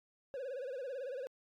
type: tone with vibrato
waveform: triangle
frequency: 523.3 Hz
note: C5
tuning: in tune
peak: -37 dBFS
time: 0.34-1.27 s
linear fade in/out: 0 ms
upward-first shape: sine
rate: 18 Hz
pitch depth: 130 cents each way
effects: AAC 64 kbps